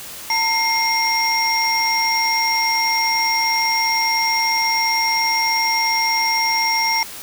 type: tone cluster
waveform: sine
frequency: 905 / 2127 / 5570 Hz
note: A5 / C7 / F8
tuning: +48 / +28 / -5 cents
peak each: -19 dBFS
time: 0.3-7.03 s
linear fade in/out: 2 ms
effects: tanh soft clip ceiling -10 dBFS + white hiss -34 dBFS RMS until 7.22 s